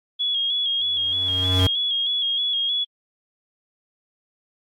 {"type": "tone with vibrato", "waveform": "sine", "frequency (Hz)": 3322, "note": "G#7", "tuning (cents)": 0, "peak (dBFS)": -20, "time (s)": [0.19, 2.85], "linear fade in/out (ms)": 20, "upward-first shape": "square", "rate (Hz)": 3.2, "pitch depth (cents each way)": 34}
{"type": "tone with exponential growth", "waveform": "square", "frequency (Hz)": 92.5, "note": "F#2", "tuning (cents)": 0, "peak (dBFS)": -15, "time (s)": [0.79, 1.67], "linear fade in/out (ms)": 5, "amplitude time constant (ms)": 190}
{"effects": ["AAC 48 kbps"]}